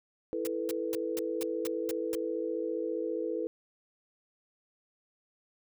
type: chord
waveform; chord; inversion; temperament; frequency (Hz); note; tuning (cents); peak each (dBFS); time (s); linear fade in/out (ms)
sine; E suspended fourth; none; just; 329.6 / 439.5 / 494.4; E4 / A4 / B4; 0 / -2 / +2; -35; 0.33-3.47; 0
type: noise bursts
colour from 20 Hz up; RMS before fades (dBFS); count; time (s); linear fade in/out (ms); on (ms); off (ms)
white; -39; 8; 0.45-2.15; 0; 20; 220
effects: none